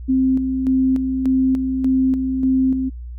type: tone with tremolo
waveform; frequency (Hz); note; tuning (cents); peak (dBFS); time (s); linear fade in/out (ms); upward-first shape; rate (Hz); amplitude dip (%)
sine; 261.6; C4; 0; -13; 0.08-2.9; 20; square; 1.7; 45
effects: added 60 Hz sine -29 dBFS peak until 3.18 s